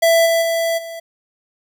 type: tone with level steps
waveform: square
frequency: 664 Hz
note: E5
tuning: 12 cents sharp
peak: -11 / -14 / -17 / -29 dBFS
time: 0.02-1 s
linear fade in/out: 10 ms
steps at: 0.25 / 0.41 / 0.77 s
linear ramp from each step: 20 ms
effects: none